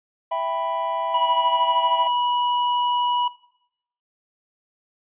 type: chord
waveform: triangle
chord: E minor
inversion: none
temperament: just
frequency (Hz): 659.3 / 791.1 / 988.9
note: E5 / G5 / B5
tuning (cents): 0 / +16 / +2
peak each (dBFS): -24 / -28 / -23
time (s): 0.31-2.08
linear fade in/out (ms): 10
type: tone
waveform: square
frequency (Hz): 976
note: B5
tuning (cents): -21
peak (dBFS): -21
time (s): 1.14-3.28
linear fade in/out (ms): 5
effects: noise-tail reverb RT60 0.8 s tail -19 dB re dry + resampled to 8000 Hz